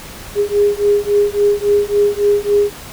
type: beating tone pair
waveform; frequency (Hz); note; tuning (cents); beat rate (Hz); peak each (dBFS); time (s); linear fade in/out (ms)
sine; 408.1 / 411.7; G#4 / G#4; -30 / -15; 3.6; -14; 0.35-2.72; 50
effects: pink hiss -33 dBFS RMS until 2.92 s